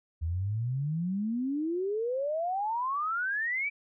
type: exponential sweep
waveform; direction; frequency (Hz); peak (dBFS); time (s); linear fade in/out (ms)
sine; up; 77.78 to 2349; -28; 0.21-3.7; 20
effects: none